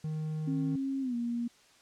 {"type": "tone", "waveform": "triangle", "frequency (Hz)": 155.56, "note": "D#3", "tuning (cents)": 0, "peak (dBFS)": -30, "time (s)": [0.04, 0.76], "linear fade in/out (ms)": 5}
{"type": "tone with pitch glide", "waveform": "sine", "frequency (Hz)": [270.6, 236.9], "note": ["C#4", "A#3"], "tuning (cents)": [-42, 28], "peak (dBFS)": -30, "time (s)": [0.47, 1.48], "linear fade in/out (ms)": 10, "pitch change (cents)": -230, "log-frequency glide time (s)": [1.01, 1.15]}
{"effects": ["white hiss -61 dBFS RMS until 1.81 s", "low-pass 7000 Hz 12 dB/octave"]}